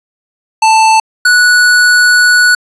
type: tone pair in turn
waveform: square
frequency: 883 / 1472.5 Hz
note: A5 / F#6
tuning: +6 / -9 cents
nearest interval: major sixth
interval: 885 cents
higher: second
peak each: -5 dBFS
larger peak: neither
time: 0.62-1 / 1.25-2.55 s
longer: second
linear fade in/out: 5 ms
effects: resampled to 22050 Hz + 7-bit